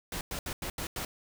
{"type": "noise bursts at uneven times", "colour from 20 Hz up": "pink", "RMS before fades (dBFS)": -36, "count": 6, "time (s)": [[0.12, 0.21], [0.31, 0.39], [0.46, 0.53], [0.62, 0.7], [0.78, 0.87], [0.96, 1.05]], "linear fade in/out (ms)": 2, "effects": []}